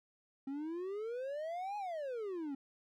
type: exponential two-way sweep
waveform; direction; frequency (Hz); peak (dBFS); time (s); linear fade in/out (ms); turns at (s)
triangle; up then down; 266 to 844 to 266; -36; 0.47-2.55; 5; 1.77
effects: none